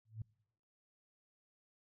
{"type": "tone with exponential growth", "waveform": "sine", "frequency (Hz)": 110, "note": "A2", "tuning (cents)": 0, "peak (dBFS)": -37, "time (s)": [0.05, 0.22], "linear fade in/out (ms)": 5, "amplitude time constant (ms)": 35, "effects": ["noise-tail reverb RT60 0.8 s tail -26 dB re dry"]}